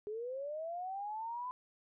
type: linear sweep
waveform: sine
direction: up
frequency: 410 to 1015 Hz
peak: -38 dBFS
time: 0.07-1.51 s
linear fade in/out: 0 ms
effects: none